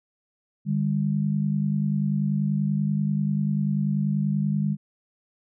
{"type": "tone pair together", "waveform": "sine", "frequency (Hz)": [150.3, 200.6], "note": ["D3", "G3"], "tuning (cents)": [40, 40], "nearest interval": "perfect fourth", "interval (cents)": 500, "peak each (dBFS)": -24, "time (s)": [0.65, 4.77], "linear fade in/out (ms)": 50, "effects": []}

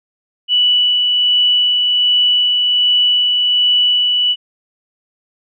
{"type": "tone with tremolo", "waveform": "sine", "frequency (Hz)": 2958, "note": "F#7", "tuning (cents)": -1, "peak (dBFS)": -9, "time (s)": [0.48, 4.36], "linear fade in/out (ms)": 50, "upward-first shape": "sine", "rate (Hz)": 1.3, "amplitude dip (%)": 25, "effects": []}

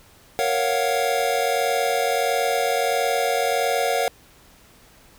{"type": "chord", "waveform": "square", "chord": "Gb major seventh", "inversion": "first", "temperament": "equal", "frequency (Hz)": [466.2, 554.4, 698.5, 740], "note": ["Bb4", "Db5", "F5", "Gb5"], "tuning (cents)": [0, 0, 0, 0], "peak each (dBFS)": -26, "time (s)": [0.39, 4.08], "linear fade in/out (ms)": 0, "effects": ["pink hiss -52 dBFS RMS until 5.18 s"]}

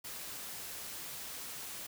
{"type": "noise", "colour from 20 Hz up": "white", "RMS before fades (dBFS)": -44, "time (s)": [0.04, 1.87], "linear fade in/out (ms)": 10, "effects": []}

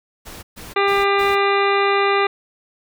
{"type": "noise bursts", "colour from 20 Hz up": "pink", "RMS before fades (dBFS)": -36, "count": 4, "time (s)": [0.25, 1.36], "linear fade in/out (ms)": 20, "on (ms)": 180, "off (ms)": 130}
{"type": "harmonic tone", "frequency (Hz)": 398.4, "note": "G4", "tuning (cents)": 28, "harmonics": [1, 2, 3, 4, 5, 6, 7, 9, 10], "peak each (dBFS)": [-18, -22, -20, -29, -24, -26, -31, -32, -34], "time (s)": [0.76, 2.27], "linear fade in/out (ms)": 5}
{"effects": []}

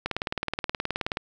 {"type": "click train", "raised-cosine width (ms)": 0.3, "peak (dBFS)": -11, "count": 22, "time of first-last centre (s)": [0.06, 1.171], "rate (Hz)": 18.9, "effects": []}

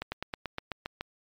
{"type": "slowing click train", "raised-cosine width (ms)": 0.3, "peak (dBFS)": -17, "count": 9, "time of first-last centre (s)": [0.02, 1.01], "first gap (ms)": 100, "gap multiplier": 1.06, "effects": ["MP3 96 kbps"]}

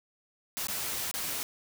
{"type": "noise with dropouts", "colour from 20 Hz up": "white", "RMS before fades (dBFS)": -34, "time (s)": [0.57, 1.43], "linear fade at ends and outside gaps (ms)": 0, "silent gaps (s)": [[0.67, 0.684], [1.113, 1.14]], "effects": []}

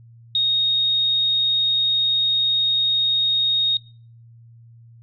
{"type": "tone", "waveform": "sine", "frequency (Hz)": 3729, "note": "A#7", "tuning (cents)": 0, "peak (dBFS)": -16, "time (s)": [0.35, 3.77], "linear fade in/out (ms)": 2, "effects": ["noise-tail reverb RT60 0.5 s tail -25 dB re dry", "added 116 Hz sine -44 dBFS peak until 5.02 s"]}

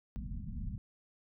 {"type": "low-pass noise", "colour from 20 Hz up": "pink", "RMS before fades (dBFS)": -40, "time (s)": [0.16, 0.78], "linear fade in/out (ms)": 0, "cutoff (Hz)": 240, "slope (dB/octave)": 96, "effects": []}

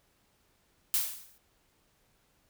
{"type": "noise with exponential decay", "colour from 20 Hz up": "blue", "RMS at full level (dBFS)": -25, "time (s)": [0.94, 1.38], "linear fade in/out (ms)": 0, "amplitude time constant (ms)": 94, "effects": ["pink hiss -70 dBFS RMS until 2.49 s"]}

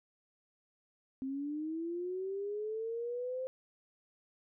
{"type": "linear sweep", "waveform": "sine", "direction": "up", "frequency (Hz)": [261.6, 523], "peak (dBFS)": -35, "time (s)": [1.22, 3.47], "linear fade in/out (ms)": 0, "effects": []}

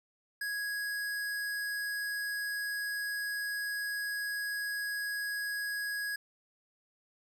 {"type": "tone", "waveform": "square", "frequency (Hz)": 1661.2, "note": "G#6", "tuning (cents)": 0, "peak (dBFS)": -34, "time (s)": [0.41, 6.16], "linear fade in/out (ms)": 5, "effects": []}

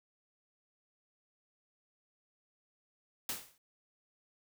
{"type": "noise with exponential decay", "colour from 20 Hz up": "white", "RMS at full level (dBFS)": -34, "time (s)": [3.29, 3.58], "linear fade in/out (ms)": 2, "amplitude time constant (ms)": 61, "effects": []}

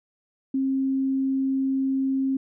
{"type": "tone", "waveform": "sine", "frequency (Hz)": 267.6, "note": "C4", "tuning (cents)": 39, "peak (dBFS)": -21, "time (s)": [0.54, 2.37], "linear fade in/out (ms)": 5, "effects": []}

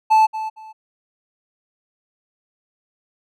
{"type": "tone with echo", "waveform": "triangle", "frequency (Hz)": 874, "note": "A5", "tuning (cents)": -12, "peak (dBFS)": -8, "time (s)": [0.1, 0.27], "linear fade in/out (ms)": 20, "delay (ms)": 230, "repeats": 2, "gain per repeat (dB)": -13, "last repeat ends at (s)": 0.73, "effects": []}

